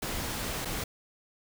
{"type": "noise with dropouts", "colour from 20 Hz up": "pink", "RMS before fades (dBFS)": -34, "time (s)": [0.02, 0.84], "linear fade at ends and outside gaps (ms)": 5, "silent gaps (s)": [0.649, 0.654], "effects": []}